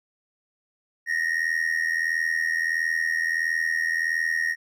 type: tone with amplitude modulation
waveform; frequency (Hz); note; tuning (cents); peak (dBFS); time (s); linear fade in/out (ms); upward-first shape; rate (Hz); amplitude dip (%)
triangle; 1864.7; A#6; 0; -17; 1.06-4.56; 50; sine; 81.5; 80
effects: none